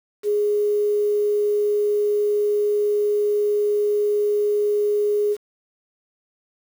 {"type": "tone with quantisation", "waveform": "sine", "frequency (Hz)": 415.3, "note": "G#4", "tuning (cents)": 0, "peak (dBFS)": -17, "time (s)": [0.23, 5.37], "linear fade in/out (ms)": 50, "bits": 7, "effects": []}